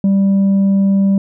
sine tone with tanh clipping, 196 Hz, G3, in tune, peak -10 dBFS, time 0.04-1.18 s, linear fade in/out 2 ms, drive 3 dB, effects none

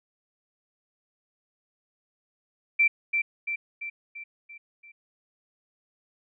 sine tone with echo, 2345 Hz, D7, 3 cents flat, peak -17 dBFS, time 2.79-2.88 s, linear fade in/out 10 ms, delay 340 ms, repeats 6, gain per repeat -5 dB, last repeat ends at 4.92 s, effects none

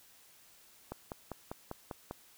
click train, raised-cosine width 1 ms, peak -25 dBFS, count 7, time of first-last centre 0.92-2.11 s, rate 5.04 Hz, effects white hiss -61 dBFS RMS until 2.37 s

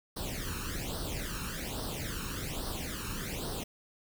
pink noise with flanger, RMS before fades -37 dBFS, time 0.16-3.64 s, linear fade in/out 10 ms, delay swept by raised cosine 0.21 to 0.75 ms, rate 1.2 Hz, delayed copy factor +0.8, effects none

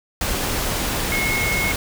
sine tone in noise, 2173 Hz, C#7, 35 cents flat, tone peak -21 dBFS, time 1.12-1.72 s, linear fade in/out 2 ms, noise pink, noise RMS -23 dBFS, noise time 0.21-1.76 s, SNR -1 dB, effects none

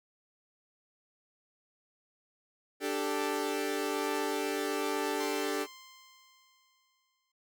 sawtooth chord, D suspended fourth, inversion none, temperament equal, 293.7 / 392 / 440 Hz, D4 / G4 / A4, 0 / 0 / 0 cents, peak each -31 dBFS, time 2.8-5.67 s, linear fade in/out 50 ms
10% pulse tone with exponential decay, 1046.5 Hz, C6, in tune, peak -31 dBFS, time 5.2-7.32 s, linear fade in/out 5 ms, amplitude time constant 460 ms
effects noise-tail reverb RT60 0.2 s tail -22 dB re dry

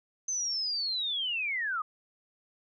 sine linear sweep, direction down, 6240 to 1197 Hz, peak -29 dBFS, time 0.28-1.82 s, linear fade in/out 5 ms, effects none

